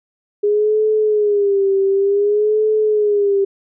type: tone with vibrato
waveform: sine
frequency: 410 Hz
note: G#4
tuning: 22 cents flat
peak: -12 dBFS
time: 0.43-3.45 s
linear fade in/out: 10 ms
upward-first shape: sine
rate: 0.55 Hz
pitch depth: 89 cents each way
effects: none